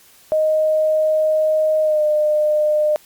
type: tone with pitch glide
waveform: sine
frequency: 622.3 to 605.3 Hz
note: D#5 to D#5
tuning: 0 to -48 cents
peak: -13 dBFS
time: 0.32-2.96 s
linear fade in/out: 0 ms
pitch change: -48 cents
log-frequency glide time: 1.82-2.03 s
effects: white hiss -49 dBFS RMS until 3.05 s + MP3 96 kbps